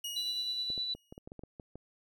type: tone with exponential decay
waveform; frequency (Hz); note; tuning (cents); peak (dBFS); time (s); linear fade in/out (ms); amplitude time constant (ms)
sawtooth; 2885; F#7; -44; -32; 0.04-1.19; 5; 250
type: tone with tremolo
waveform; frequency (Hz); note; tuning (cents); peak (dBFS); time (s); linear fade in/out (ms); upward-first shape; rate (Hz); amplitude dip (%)
sine; 3964; B7; +6; -31; 0.16-0.94; 5; sine; 9.6; 35
type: clicks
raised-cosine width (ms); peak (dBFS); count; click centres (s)
2; -32; 11; 0.702 / 0.778 / 0.95 / 1.125 / 1.179 / 1.275 / 1.319 / 1.393 / 1.436 / 1.598 / 1.756
effects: none